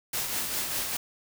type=noise with tremolo; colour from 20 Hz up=white; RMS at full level=-29 dBFS; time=0.13-0.97 s; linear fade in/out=5 ms; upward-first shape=triangle; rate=5 Hz; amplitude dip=45%; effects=none